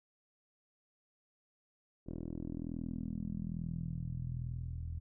10% pulse tone with low-pass filter sweep, 41.2 Hz, E1, in tune, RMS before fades -40 dBFS, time 2.06-5 s, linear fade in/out 20 ms, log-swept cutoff 390 to 90 Hz, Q 3.5, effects none

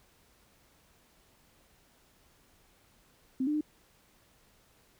sine tone with pitch steps, 261.2 / 299.1 / 303.3 Hz, C4 / D4 / D#4, -3 / +32 / -44 cents, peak -27 dBFS, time 3.4-3.61 s, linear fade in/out 5 ms, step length 70 ms, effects pink hiss -65 dBFS RMS until 4.99 s

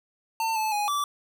square tone with pitch steps, 899 / 870 / 830 / 1160 Hz, A5 / A5 / G#5 / D6, +37 / -20 / -1 / -22 cents, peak -25 dBFS, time 0.4-1.04 s, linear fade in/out 2 ms, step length 160 ms, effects none

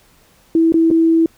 sine tone with dropouts, 327.5 Hz, E4, 11 cents flat, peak -9 dBFS, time 0.55-1.26 s, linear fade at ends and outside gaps 2 ms, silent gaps 0.722-0.741 / 0.904-0.911 s, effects pink hiss -52 dBFS RMS until 1.37 s

